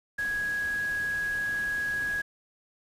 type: tone in noise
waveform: sine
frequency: 1661.2 Hz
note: G#6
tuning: in tune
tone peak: -27 dBFS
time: 0.18-2.22 s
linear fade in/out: 10 ms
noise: pink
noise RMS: -44 dBFS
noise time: 0.18-2.22 s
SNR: +14 dB
effects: resampled to 32000 Hz